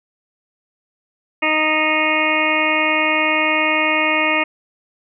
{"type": "harmonic tone", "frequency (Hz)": 310.1, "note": "D#4", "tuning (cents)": -6, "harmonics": [1, 2, 3, 4, 6, 7, 8, 9], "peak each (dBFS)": [-24, -23, -24, -24, -24, -20, -21, -25], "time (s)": [1.42, 4.44], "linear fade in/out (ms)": 10, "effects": []}